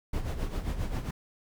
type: noise with tremolo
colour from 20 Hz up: brown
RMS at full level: -29 dBFS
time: 0.13-1.11 s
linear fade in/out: 5 ms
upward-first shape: sine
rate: 7.5 Hz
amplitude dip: 65%
effects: none